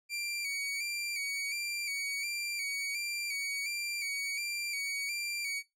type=tone with vibrato; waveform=sawtooth; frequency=2307 Hz; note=D7; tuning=31 cents flat; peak=-30 dBFS; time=0.09-5.63 s; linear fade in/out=50 ms; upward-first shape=square; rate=1.4 Hz; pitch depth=45 cents each way; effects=noise-tail reverb RT60 0.2 s tail -18 dB re dry + low-pass 12000 Hz 12 dB/octave